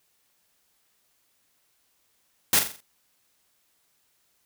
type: noise with echo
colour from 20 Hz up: white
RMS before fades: -19 dBFS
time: 2.53-2.59 s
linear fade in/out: 2 ms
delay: 43 ms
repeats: 5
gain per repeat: -7 dB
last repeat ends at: 2.805 s
effects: white hiss -69 dBFS RMS until 4.45 s